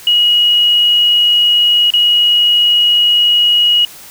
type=tone with dropouts; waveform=sine; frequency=2900 Hz; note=F#7; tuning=35 cents flat; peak=-7 dBFS; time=0.07-3.85 s; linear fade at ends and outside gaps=2 ms; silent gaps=1.904-1.937 s; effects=white hiss -35 dBFS RMS until 4.1 s